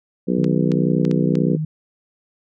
harmonic tone, 61.74 Hz, B1, in tune, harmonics 3 / 4 / 5 / 6 / 7 / 8, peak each -20 / -22 / -24 / -26 / -27 / -28 dBFS, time 0.27-1.57 s, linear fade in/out 20 ms
sine tone, 155.56 Hz, D#3, in tune, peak -20 dBFS, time 0.38-1.65 s, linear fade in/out 5 ms
clicks, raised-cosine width 0.2 ms, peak -16 dBFS, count 5, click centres 0.443 / 0.718 / 1.051 / 1.113 / 1.354 s
effects none

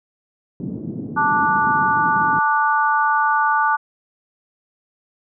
white band-pass noise, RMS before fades -29 dBFS, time 0.6-2.39 s, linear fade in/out 2 ms, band 120 to 300 Hz, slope 24 dB/octave
harmonic tone, 293.7 Hz, D4, in tune, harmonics 3 / 4 / 5, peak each -18 / -19 / -20 dBFS, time 1.16-3.77 s, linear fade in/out 20 ms
effects none

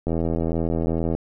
click train, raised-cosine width 2 ms, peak -11 dBFS, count 90, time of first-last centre 0.07-1.15 s, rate 82.4 Hz, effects none

